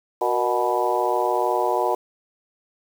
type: harmonic tone with a mistuned harmonic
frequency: 123 Hz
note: B2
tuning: 7 cents flat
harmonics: 3 / 4 / 5 / 6 / 7 / 8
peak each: -26 / -26 / -26 / -26 / -26 / -26 dBFS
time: 0.21-1.95 s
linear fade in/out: 5 ms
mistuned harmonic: 4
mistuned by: -69 cents
effects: 7-bit